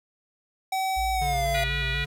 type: tone with pitch glide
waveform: square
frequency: 762 to 682.8 Hz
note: G5 to F5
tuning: -49 to -39 cents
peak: -25 dBFS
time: 0.72-1.64 s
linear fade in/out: 5 ms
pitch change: -190 cents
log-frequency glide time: 1.13-1.47 s
type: tone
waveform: sine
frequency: 57.3 Hz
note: A#1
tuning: 29 cents flat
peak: -29 dBFS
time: 0.96-2.05 s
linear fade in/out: 20 ms
type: tone with vibrato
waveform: square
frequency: 139 Hz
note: C#3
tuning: 5 cents sharp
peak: -33 dBFS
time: 1.21-2.06 s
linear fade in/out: 10 ms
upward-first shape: square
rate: 4.1 Hz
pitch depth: 51 cents each way
type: harmonic tone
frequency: 484.7 Hz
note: B4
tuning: 32 cents flat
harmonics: 3 / 4 / 5 / 6 / 7 / 8 / 9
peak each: -35 / -32 / -32 / -40 / -37 / -36 / -47 dBFS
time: 1.54-2.05 s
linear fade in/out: 10 ms
effects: none